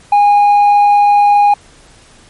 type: tone with hard clipping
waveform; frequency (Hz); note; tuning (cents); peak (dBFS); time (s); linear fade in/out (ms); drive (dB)
triangle; 820; G#5; -22; -4; 0.12-1.54; 5; 1
effects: pink hiss -43 dBFS RMS until 2.29 s + MP3 48 kbps